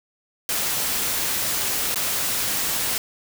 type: noise with dropouts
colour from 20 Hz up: white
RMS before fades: -24 dBFS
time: 0.49-2.98 s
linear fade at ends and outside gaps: 1 ms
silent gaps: 1.945-1.958 s
effects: none